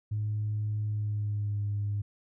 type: tone with pitch glide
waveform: sine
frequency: 106 to 102.57 Hz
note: G#2 to G#2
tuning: +36 to -21 cents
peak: -27 dBFS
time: 0.11-2.02 s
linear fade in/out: 10 ms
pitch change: -57 cents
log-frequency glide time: 0.86-1.64 s
effects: tanh soft clip ceiling -24 dBFS